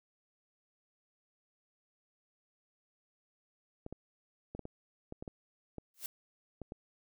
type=clicks; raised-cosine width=2 ms; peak=-29 dBFS; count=11; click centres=3.864 / 3.926 / 4.55 / 4.593 / 4.654 / 5.124 / 5.225 / 5.278 / 5.783 / 6.617 / 6.721 s
type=noise with exponential growth; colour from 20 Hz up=blue; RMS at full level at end=-36 dBFS; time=5.94-6.06 s; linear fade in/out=1 ms; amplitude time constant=24 ms
effects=none